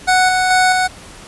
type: tone with tremolo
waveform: 25% pulse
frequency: 740 Hz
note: F#5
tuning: in tune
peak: -6 dBFS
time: 0.07-0.88 s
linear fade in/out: 20 ms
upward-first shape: square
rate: 2.3 Hz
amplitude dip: 30%
effects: pink hiss -37 dBFS RMS until 1.27 s + resampled to 24000 Hz